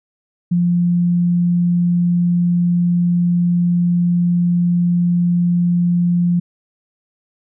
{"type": "tone", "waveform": "sine", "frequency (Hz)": 174.61, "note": "F3", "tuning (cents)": 0, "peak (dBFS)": -12, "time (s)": [0.51, 6.4], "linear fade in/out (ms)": 10, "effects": []}